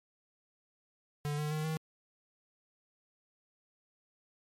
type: tone with pitch steps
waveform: square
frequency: 146.83 / 150.44 / 154.13 / 157.91 Hz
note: D3 / D3 / D#3 / D#3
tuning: 0 / +42 / -16 / +26 cents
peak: -33 dBFS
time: 1.25-1.77 s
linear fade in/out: 0 ms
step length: 130 ms
effects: MP3 64 kbps